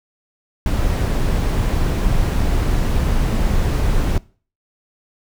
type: noise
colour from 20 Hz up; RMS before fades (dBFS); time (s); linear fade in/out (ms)
brown; -17; 0.66-4.18; 2
effects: noise-tail reverb RT60 0.4 s tail -22 dB re dry